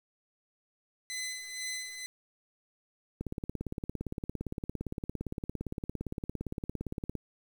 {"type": "tone with tremolo", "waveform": "15% pulse", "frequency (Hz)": 2023, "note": "B6", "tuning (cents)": 41, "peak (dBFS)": -28, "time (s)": [1.1, 2.06], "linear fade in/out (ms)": 0, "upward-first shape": "sine", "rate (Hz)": 2.1, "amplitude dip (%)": 60}
{"type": "click train", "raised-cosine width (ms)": 3, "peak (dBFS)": -22, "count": 70, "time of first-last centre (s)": [3.21, 7.153], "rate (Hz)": 17.5}
{"effects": ["9-bit"]}